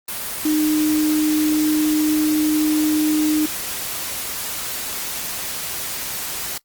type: tone in noise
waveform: sine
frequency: 306.3 Hz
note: D#4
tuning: 27 cents flat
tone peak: -15 dBFS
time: 0.45-3.46 s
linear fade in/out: 5 ms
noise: white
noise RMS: -27 dBFS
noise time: 0.08-6.58 s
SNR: +9 dB
effects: noise-tail reverb RT60 0.1 s tail -21 dB re dry + Opus 32 kbps